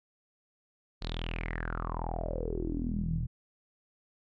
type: tone with low-pass filter sweep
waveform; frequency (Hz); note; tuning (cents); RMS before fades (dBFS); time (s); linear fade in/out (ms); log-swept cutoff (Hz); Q
sawtooth; 41.2; E1; 0; -34; 1.01-3.27; 20; 4300 to 130; 8.2
effects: none